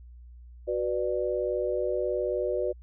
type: chord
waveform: sine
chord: B minor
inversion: second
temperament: just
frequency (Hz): 370.4 / 493.9 / 592.7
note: F#4 / B4 / D5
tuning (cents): +2 / 0 / +16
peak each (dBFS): -30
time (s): 0.67-2.73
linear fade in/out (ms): 20
effects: added 60 Hz sine -45 dBFS peak until 2.82 s